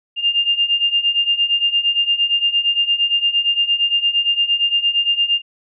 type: beating tone pair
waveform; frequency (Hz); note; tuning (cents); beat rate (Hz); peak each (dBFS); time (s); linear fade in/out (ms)
sine; 2800 / 2808.7; F7 / F7; +4 / +9; 8.7; -19 / -16; 0.16-5.42; 50
effects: none